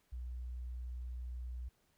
sine tone, 61.4 Hz, B1, 9 cents flat, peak -40 dBFS, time 0.12-1.69 s, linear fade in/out 10 ms, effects pink hiss -75 dBFS RMS until 1.97 s

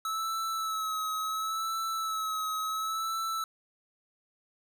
square tone with vibrato, 1300 Hz, E6, 24 cents flat, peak -31 dBFS, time 0.05-3.44 s, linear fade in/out 2 ms, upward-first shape sine, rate 0.71 Hz, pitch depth 33 cents each way, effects none

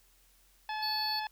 harmonic tone, 860 Hz, A5, 40 cents flat, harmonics 1 / 2 / 3 / 4 / 5 / 6, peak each -35 / -41 / -45 / -47 / -49 / -51 dBFS, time 0.69-1.27 s, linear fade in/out 2 ms
triangle tone, 4430 Hz, C#8, 2 cents flat, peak -31 dBFS, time 0.82-1.2 s, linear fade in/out 10 ms
effects added 43 Hz sine -66 dBFS peak until 1.31 s + white hiss -66 dBFS RMS until 1.31 s

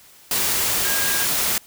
sine tone in noise, 1625 Hz, G#6, 38 cents flat, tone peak -27 dBFS, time 0.85-1.25 s, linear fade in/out 2 ms, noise white, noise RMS -21 dBFS, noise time 0.31-1.58 s, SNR -9 dB, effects white hiss -49 dBFS RMS until 1.66 s

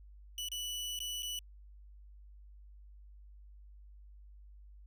sawtooth tone with dropouts, 2960 Hz, F#7, in tune, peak -34 dBFS, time 0.38-1.39 s, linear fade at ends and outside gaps 1 ms, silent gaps 0.486-0.517 / 0.99-1.003 / 1.223-1.23 s, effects added 50 Hz sine -52 dBFS peak until 4.86 s

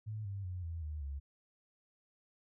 sine tone with pitch steps, 107.7 / 98.76 / 90.56 / 83.05 / 76.16 / 69.83 Hz, A2 / G2 / F#2 / E2 / D#2 / C#2, -37 / +13 / -37 / +13 / -36 / +13 cents, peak -38 dBFS, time 0.06-1.2 s, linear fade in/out 20 ms, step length 190 ms, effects none

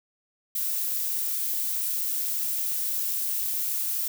violet noise, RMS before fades -28 dBFS, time 0.55-4.08 s, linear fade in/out 5 ms, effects none

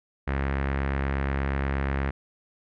sawtooth tone with low-pass filter, 68.4 Hz, C#2, 23 cents flat, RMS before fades -27 dBFS, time 0.27-2.11 s, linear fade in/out 10 ms, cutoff 1900 Hz, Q 2.4, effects none

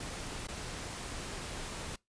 pink noise with dropouts, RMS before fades -41 dBFS, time 0-1.96 s, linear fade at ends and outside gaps 5 ms, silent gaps 0.472-0.484 s, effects noise-tail reverb RT60 0.2 s tail -24 dB re dry + resampled to 22050 Hz

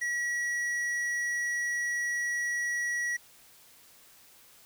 sine tone with hard clipping, 1925 Hz, B6, 45 cents flat, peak -30 dBFS, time 0.01-3.17 s, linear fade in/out 10 ms, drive 8 dB, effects white hiss -57 dBFS RMS until 4.65 s

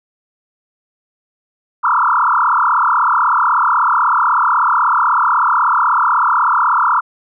sine tone with frequency modulation, 1174.7 Hz, D6, in tune, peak -10 dBFS, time 1.83-7.01 s, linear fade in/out 20 ms, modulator 36.2 Hz, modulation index 6.5, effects none

